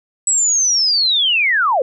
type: linear sweep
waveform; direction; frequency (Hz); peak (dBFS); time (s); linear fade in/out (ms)
sine; down; 7902 to 471.4; -12; 0.27-1.82; 2
effects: none